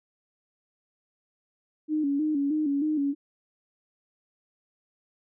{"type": "tone with vibrato", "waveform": "sine", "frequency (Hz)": 294, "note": "D4", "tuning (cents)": 2, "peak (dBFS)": -23, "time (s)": [1.88, 3.15], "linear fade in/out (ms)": 50, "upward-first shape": "square", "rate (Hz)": 3.2, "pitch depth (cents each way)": 76, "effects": []}